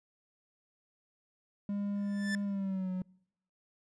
triangle tone with pitch glide, 202.3 to 184.44 Hz, G#3 to F#3, -45 to -5 cents, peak -30 dBFS, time 1.69-3.02 s, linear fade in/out 2 ms, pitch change -160 cents, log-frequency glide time 2.43-2.91 s
45% pulse tone with exponential growth, 1760 Hz, A6, in tune, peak -31 dBFS, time 1.95-2.35 s, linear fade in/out 1 ms, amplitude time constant 85 ms
effects noise-tail reverb RT60 0.8 s tail -26 dB re dry + resampled to 22050 Hz

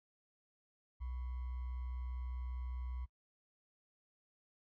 sine tone with sample-and-hold, 62.5 Hz, B1, 21 cents sharp, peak -39 dBFS, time 1-3.06 s, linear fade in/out 20 ms, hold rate 1050 Hz, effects noise-tail reverb RT60 0.1 s tail -22 dB re dry + low-pass 2000 Hz 12 dB/octave

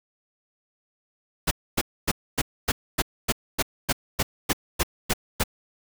pink noise bursts, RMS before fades -22 dBFS, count 14, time 1.47-5.438 s, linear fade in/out 10 ms, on 42 ms, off 260 ms, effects none

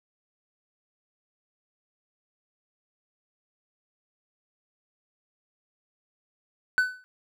triangle tone with exponential decay, 1503 Hz, F#6, 27 cents sharp, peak -14 dBFS, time 6.78-7.04 s, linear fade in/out 0 ms, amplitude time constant 55 ms, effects none

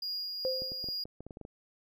triangle tone with tremolo, 4855 Hz, D#8, 43 cents flat, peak -32 dBFS, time 0.02-1.04 s, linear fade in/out 5 ms, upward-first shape sine, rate 2.4 Hz, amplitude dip 30%
sine tone with exponential decay, 520 Hz, C5, 11 cents flat, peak -27 dBFS, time 0.45-0.96 s, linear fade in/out 0 ms, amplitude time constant 110 ms
clicks, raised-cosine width 2 ms, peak -31 dBFS, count 11, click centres 0.62 / 0.719 / 0.842 / 0.887 / 1.055 / 1.206 / 1.266 / 1.308 / 1.371 / 1.413 / 1.451 s
effects none

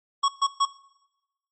square tone bursts, 1108.7 Hz, C#6, in tune, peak -19 dBFS, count 3, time 0.23-0.655 s, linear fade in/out 10 ms, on 55 ms, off 130 ms, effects noise-tail reverb RT60 0.9 s tail -19 dB re dry + MP3 32 kbps

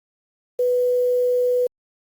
sine tone with quantisation, 494.7 Hz, B4, 3 cents sharp, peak -16 dBFS, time 0.59-1.67 s, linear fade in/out 5 ms, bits 7, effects Opus 32 kbps

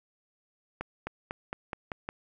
accelerating click train, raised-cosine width 0.5 ms, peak -19 dBFS, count 7, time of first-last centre 0.81-2.089 s, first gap 260 ms, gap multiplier 0.92, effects none

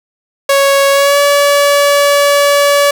sawtooth tone with pitch glide, 554.4 to 571.6 Hz, C#5 to D5, 0 to -47 cents, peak -3 dBFS, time 0.49-2.91 s, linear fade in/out 5 ms, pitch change +53 cents, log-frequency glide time 0.91-1.19 s, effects none

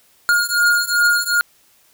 square beating tone pair, 1423 / 1425.6 Hz, F6 / F6, +32 / +35 cents, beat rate 2.6 Hz, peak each -17 / -18 dBFS, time 0.29-1.41 s, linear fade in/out 0 ms, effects white hiss -55 dBFS RMS until 1.93 s

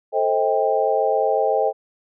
sine chord, A half-diminished seventh, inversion none, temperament just, 440 / 528 / 633.6 / 792 Hz, A4 / C5 / Eb5 / G5, 0 / +16 / +31 / +18 cents, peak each -22 dBFS, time 0.12-1.73 s, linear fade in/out 50 ms, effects none

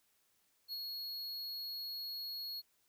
square tone with ADSR envelope, 4325 Hz, C#8, 43 cents flat, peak -39 dBFS, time 0.68-2.62 s, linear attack 47 ms, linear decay 36 ms, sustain -2 dB, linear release 30 ms, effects white hiss -75 dBFS RMS until 2.88 s

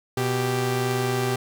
sawtooth tone pair together, 123.47 / 392 Hz, B2 / G4, 0 / 0 cents, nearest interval octave + minor sixth, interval 2000 cents, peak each -21 dBFS, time 0.17-1.36 s, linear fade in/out 5 ms, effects none

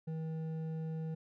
sine tone with hard clipping, 160 Hz, D#3, 49 cents sharp, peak -38 dBFS, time 0.07-1.15 s, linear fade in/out 10 ms, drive 7 dB, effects none

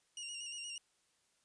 20% pulse tone with vibrato, 2831 Hz, F7, 23 cents sharp, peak -37 dBFS, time 0.17-0.78 s, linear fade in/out 2 ms, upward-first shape square, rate 8.5 Hz, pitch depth 35 cents each way, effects white hiss -75 dBFS RMS until 1.44 s + resampled to 22050 Hz

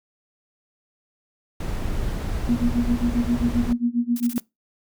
brown noise, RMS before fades -26 dBFS, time 1.6-3.73 s, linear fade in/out 5 ms
sine tone with tremolo, 239 Hz, A#3, 43 cents sharp, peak -16 dBFS, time 2.49-4.38 s, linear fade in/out 0 ms, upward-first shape sine, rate 7.5 Hz, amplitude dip 95%
blue noise bursts, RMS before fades -35 dBFS, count 4, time 4.16-4.4 s, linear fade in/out 2 ms, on 42 ms, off 24 ms
effects noise-tail reverb RT60 0.2 s tail -23 dB re dry

